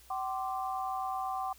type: chord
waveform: sine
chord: G suspended fourth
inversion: none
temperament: equal with one note detuned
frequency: 763.9 / 1046.5 / 1174.7 Hz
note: G5 / C6 / D6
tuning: -45 / 0 / 0 cents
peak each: -34 / -39 / -39 dBFS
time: 0.1-1.53 s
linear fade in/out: 5 ms
effects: added 60 Hz sine -60 dBFS peak until 1.58 s + white hiss -59 dBFS RMS until 1.58 s